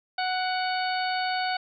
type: harmonic tone with a mistuned harmonic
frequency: 740 Hz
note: F#5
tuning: in tune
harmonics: 1 / 2 / 3 / 4 / 5 / 6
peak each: -27 / -32 / -36 / -38 / -40 / -35 dBFS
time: 0.18-1.57 s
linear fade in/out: 5 ms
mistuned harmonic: 3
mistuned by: +21 cents
effects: none